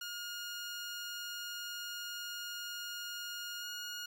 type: tone with pitch glide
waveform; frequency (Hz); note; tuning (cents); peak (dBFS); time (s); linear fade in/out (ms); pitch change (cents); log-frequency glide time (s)
15% pulse; 1426 to 1436.7; F6 to F6; +36 to +49; -34; 0.01-4.06; 5; +13; 3.6-3.65
effects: none